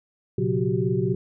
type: tone cluster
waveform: sine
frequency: 118.3 / 134.8 / 182 / 367.9 / 392.4 Hz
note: A#2 / C#3 / F#3 / F#4 / G4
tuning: +26 / -48 / -28 / -10 / +2 cents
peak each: -27 dBFS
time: 0.38-1.15 s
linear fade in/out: 5 ms
effects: none